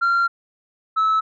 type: tone pair in turn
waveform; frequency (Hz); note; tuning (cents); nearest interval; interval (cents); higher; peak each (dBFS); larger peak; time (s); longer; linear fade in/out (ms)
sine; 1380 / 1302.5; F6 / E6; -21 / -21; minor second; 100; first; -13; neither; 0.01-0.28 / 0.96-1.21; first; 20
effects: tanh soft clip ceiling -14 dBFS